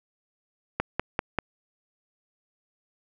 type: click train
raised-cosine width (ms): 0.5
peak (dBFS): -9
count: 4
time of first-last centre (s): 0.8-1.387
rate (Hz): 5.11
effects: none